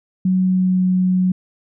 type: tone with pitch glide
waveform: sine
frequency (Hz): 185.7 to 184.1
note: F#3 to F#3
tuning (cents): +7 to -8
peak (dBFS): -13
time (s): 0.25-1.32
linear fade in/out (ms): 5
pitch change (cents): -15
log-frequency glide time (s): 0.42-0.84
effects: none

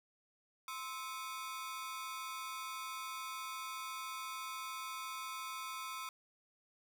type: ring-modulated tone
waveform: sawtooth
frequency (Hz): 1174.7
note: D6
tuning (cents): 0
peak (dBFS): -35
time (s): 0.68-6.09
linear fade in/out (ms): 2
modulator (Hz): 133
effects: 11-bit

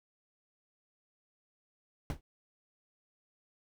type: noise with exponential decay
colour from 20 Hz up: brown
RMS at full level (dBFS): -28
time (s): 2.1-2.21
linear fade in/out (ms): 1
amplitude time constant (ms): 23
effects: none

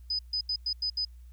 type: tone bursts at uneven times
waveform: sine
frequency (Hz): 5000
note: D#8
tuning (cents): +8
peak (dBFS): -27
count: 6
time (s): 0.1-0.19 / 0.33-0.41 / 0.49-0.56 / 0.66-0.73 / 0.82-0.9 / 0.97-1.05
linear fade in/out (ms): 5
effects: added 60 Hz sine -46 dBFS peak until 1.32 s + white hiss -71 dBFS RMS until 1.32 s

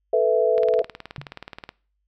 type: chord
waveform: sine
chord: A suspended second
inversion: none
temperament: just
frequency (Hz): 440 / 495 / 660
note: A4 / B4 / E5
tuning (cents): 0 / +4 / +2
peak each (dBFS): -20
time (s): 0.13-0.82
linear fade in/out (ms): 5
type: click train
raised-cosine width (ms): 0.3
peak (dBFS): -19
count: 22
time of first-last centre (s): 0.58-1.691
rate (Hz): 18.9
type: tone with exponential decay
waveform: sine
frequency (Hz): 140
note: C#3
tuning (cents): +18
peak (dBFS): -29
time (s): 1.18-1.33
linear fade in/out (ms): 0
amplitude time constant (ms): 31
effects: noise-tail reverb RT60 0.4 s tail -22 dB re dry + added 50 Hz sine -70 dBFS peak until 2.07 s

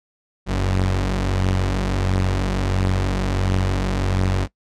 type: tone pair together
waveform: sawtooth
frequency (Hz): 46.22 / 93.9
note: F#1 / F#2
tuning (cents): -1 / +26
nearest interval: octave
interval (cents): 1227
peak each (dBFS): -17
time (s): 0.46-4.48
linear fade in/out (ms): 50
effects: noise-tail reverb RT60 0.1 s tail -20 dB re dry + low-pass 7000 Hz 12 dB/octave

